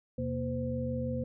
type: tone cluster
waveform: sine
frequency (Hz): 82.9 / 129 / 235.6 / 513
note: E2 / C3 / A#3 / C5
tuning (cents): +10 / -24 / +19 / -34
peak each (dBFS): -39 / -36 / -35 / -36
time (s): 0.18-1.24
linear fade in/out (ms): 5
effects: none